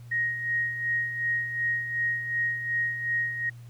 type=tone with tremolo; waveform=sine; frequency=1876 Hz; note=A#6; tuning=11 cents sharp; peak=-23 dBFS; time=0.11-3.5 s; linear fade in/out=10 ms; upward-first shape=sine; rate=2.7 Hz; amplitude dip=60%; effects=added 119 Hz sine -42 dBFS peak until 3.69 s + pink hiss -60 dBFS RMS until 3.69 s